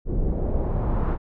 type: noise with low-pass filter sweep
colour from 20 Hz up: brown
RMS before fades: -23 dBFS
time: 0.05-1.18 s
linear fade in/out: 50 ms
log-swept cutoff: 370 to 1300 Hz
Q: 1.6
effects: none